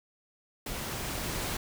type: noise with level ramp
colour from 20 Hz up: pink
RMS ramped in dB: -37 to -33 dBFS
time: 0.66-1.57 s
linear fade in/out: 5 ms
effects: none